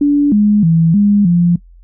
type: tone with pitch steps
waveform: sine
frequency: 288.6 / 208.4 / 164.1 / 204.4 / 173.4 Hz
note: D4 / G#3 / E3 / G#3 / F3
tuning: -30 / +6 / -8 / -27 / -12 cents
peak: -7 dBFS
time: 0.01-1.56 s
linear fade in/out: 5 ms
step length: 310 ms
effects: noise-tail reverb RT60 0.1 s tail -19 dB re dry + added 43 Hz sine -38 dBFS peak until 1.83 s